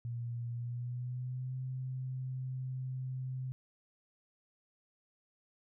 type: tone with pitch glide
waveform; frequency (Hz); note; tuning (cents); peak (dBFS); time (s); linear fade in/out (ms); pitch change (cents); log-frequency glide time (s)
sine; 118.7 to 129.44; A#2 to C3; +32 to -18; -36; 0.05-3.52; 0; +150; 0.52-1.56
effects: none

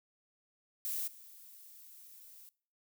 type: noise with level steps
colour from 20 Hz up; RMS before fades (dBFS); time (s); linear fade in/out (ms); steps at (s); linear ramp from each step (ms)
violet; -37 / -55; 0.85-2.49; 0; 1.07; 10
effects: noise-tail reverb RT60 0.5 s tail -23 dB re dry

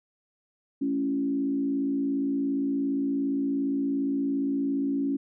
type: tone with frequency modulation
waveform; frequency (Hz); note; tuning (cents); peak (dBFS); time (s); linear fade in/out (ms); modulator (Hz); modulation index
sine; 277.2; C#4; 0; -24; 0.81-5.17; 10; 57.3; 0.64
effects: none

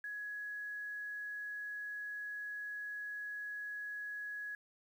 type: tone with quantisation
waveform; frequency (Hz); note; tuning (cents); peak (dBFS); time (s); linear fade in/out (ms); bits
sine; 1676; G#6; +15; -40; 0.04-4.55; 2; 11
effects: none

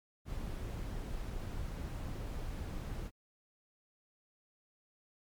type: noise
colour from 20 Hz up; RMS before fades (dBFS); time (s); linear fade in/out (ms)
brown; -40; 0.25-3.11; 50
effects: MP3 96 kbps

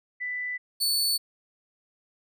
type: tone pair in turn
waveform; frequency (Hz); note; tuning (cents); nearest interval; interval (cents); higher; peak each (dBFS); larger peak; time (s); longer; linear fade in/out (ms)
sine / sawtooth; 1988 / 4463; B6 / C#8; +11 / +11; octave + major second; 1400; second; -29 / -20; second; 0.2-0.58 / 0.8-1.18; neither; 20
effects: none

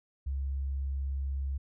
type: tone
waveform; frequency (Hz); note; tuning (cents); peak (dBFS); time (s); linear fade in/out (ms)
sine; 68.2; C#2; -28; -30; 0.26-1.58; 10
effects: none

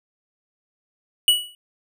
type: tone with exponential decay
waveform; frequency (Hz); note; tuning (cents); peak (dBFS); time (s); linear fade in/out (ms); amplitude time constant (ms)
square; 2937; F#7; -13; -10; 1.28-1.55; 1; 57
effects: none

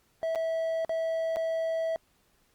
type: tone with dropouts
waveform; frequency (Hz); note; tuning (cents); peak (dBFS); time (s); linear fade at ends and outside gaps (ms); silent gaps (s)
triangle; 652; E5; -19; -25; 0.23-1.96; 0; 0.35-0.357 / 0.848-0.894 / 1.36-1.368
effects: pink hiss -68 dBFS RMS until 2.54 s + Opus 48 kbps

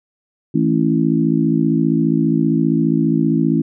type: harmonic tone with a mistuned harmonic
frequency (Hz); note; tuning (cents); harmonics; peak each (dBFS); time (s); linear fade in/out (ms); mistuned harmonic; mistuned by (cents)
55; A1; 0; 3 / 4 / 5 / 6; -18 / -19 / -17 / -20; 0.54-3.62; 10; 3; -40
effects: none

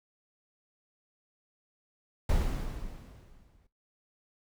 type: noise with exponential decay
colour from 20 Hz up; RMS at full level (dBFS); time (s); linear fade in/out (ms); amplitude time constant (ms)
brown; -25; 2.29-3.67; 5; 300
effects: noise-tail reverb RT60 0.2 s tail -18 dB re dry

